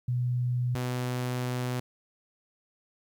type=tone pair in turn; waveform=sine / sawtooth; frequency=123.47 / 125.05 Hz; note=B2 / B2; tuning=0 / +22 cents; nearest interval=unison; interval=22 cents; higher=second; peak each=-25 / -25 dBFS; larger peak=neither; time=0.08-0.75 / 0.75-1.8 s; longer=second; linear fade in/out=5 ms; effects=11-bit